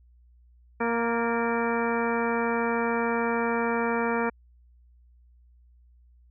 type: harmonic tone with a mistuned harmonic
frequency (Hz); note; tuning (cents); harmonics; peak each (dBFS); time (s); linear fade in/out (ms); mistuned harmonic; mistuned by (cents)
233.1; A#3; 0; 1 / 2 / 3 / 4 / 5 / 6 / 7 / 8 / 10; -29 / -28 / -35 / -31 / -36 / -34 / -39 / -37 / -37; 0.8-4.3; 10; 8; -39
effects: added 60 Hz sine -54 dBFS peak until 6.3 s